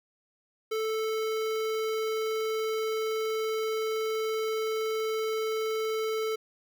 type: tone with notch filter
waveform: square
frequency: 439.4 Hz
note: A4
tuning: 2 cents flat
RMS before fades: -30 dBFS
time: 0.71-6.36 s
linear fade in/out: 10 ms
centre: 8900 Hz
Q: 1.5
effects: none